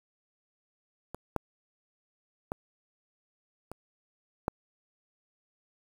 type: clicks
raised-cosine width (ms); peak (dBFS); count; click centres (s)
1; -24 / -14 / -18 / -26 / -13; 5; 1.146 / 1.363 / 2.519 / 3.716 / 4.481
effects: 7-bit